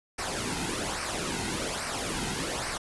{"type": "noise with flanger", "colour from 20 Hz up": "pink", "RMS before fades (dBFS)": -32, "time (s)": [0.18, 2.78], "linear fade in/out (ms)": 10, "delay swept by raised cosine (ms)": [0.28, 1.78], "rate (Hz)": 1.2, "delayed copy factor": -0.6, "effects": ["resampled to 24000 Hz"]}